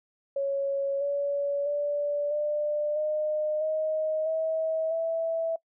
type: tone with pitch steps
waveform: sine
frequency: 554 / 567.6 / 581.5 / 595.8 / 610.5 / 625.4 / 640.8 / 656.5 Hz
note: C#5 / C#5 / D5 / D5 / D#5 / D#5 / E5 / E5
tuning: -1 / +41 / -17 / +25 / -33 / +9 / -49 / -7 cents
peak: -25 dBFS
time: 0.36-5.56 s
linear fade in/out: 5 ms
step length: 650 ms
effects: noise-tail reverb RT60 0.1 s tail -23 dB re dry